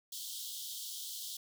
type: high-pass noise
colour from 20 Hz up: pink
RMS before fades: -43 dBFS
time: 0.12-1.37 s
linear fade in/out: 5 ms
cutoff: 3100 Hz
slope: 96 dB/octave
effects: none